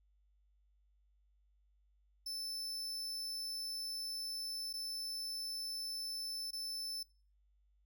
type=tone with dropouts; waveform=40% pulse; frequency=5280 Hz; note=E8; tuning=2 cents sharp; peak=-39 dBFS; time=2.26-7.03 s; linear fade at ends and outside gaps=5 ms; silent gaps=4.729-4.737 / 6.508-6.53 s; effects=noise-tail reverb RT60 0.4 s tail -24 dB re dry + added 50 Hz sine -69 dBFS peak until 7.85 s